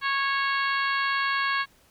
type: harmonic tone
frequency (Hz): 551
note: C#5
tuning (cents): -11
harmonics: 2 / 3 / 4 / 5 / 6 / 7 / 8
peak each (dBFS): -27 / -27 / -32 / -35 / -37 / -40 / -37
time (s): 0.01-1.66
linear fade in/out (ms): 50
effects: pink hiss -60 dBFS RMS until 1.9 s